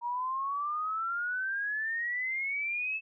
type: exponential sweep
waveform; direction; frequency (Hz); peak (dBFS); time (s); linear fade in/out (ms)
sine; up; 943 to 2637; -30; 0.01-3.01; 50
effects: none